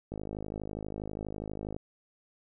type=click train; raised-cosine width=2 ms; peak=-24 dBFS; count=87; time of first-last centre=0.12-1.764 s; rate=52.3 Hz; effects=none